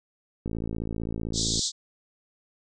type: click train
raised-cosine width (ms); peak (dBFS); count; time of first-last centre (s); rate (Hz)
3; -19; 64; 0.46-1.593; 55.6
type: band-pass noise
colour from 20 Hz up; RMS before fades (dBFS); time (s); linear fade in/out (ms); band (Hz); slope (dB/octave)
pink; -28; 1.33-1.72; 50; 3500 to 8000; 96
effects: none